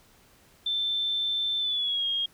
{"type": "tone with pitch glide", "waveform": "sine", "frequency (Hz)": [3547, 3253], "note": ["A7", "G#7"], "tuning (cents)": [13, -37], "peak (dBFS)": -25, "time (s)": [0.66, 2.26], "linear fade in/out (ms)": 5, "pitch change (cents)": -150, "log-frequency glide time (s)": [1.59, 2.06], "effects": ["pink hiss -59 dBFS RMS until 2.33 s"]}